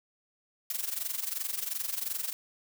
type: noise with amplitude modulation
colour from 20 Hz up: blue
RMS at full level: -31 dBFS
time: 0.7-2.33 s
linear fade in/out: 2 ms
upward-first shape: sine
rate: 22.8 Hz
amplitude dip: 80%
effects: none